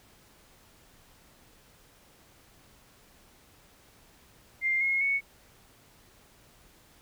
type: tone with pitch steps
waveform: sine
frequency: 2104 / 2159 / 2216 Hz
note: C7 / C#7 / C#7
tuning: +9 / -46 / -1 cents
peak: -24 dBFS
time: 4.61-5.21 s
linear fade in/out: 50 ms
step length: 200 ms
effects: pink hiss -59 dBFS RMS until 7.01 s